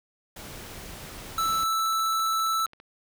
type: noise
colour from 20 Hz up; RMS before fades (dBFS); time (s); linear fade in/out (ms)
pink; -41; 0.36-1.64; 5
type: click train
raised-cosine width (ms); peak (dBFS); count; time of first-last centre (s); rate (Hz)
0.3; -32; 25; 1.19-2.801; 14.9
type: tone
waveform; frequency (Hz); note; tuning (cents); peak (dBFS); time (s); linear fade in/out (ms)
square; 1318.5; E6; 0; -24; 1.38-2.66; 2
effects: none